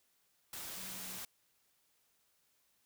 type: tone in noise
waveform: sine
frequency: 187.8 Hz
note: F#3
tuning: 26 cents sharp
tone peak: -55 dBFS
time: 0.77-1.18 s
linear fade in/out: 2 ms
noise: white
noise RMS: -45 dBFS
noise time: 0.53-1.25 s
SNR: -13 dB
effects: white hiss -75 dBFS RMS until 2.85 s